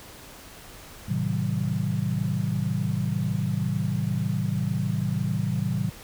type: chord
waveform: sine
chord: A diminished seventh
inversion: none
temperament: just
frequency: 110 / 132 / 158.4 / 190.08 Hz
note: A2 / C3 / Eb3 / Gb3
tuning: 0 / +16 / +31 / +47 cents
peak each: -29 dBFS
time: 1.08-5.9 s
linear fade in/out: 10 ms
effects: pink hiss -45 dBFS RMS until 6.03 s